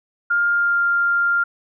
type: tone with pitch glide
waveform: sine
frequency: 1406 to 1396.3 Hz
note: F6 to F6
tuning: +11 to -1 cents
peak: -15 dBFS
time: 0.3-1.44 s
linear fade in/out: 10 ms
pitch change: -12 cents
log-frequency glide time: 0.51-0.81 s
effects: none